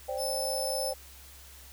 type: chord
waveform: sine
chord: C suspended second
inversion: none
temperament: equal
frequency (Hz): 523.3 / 587.3 / 784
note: C5 / D5 / G5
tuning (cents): 0 / 0 / 0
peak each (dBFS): -34 / -36 / -37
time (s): 0.08-0.94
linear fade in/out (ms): 10
type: tone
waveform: 20% pulse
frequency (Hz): 5274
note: E8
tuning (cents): 0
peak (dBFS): -27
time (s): 0.17-0.94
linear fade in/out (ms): 50
effects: added 67 Hz sine -52 dBFS peak until 1.72 s + white hiss -52 dBFS RMS until 1.72 s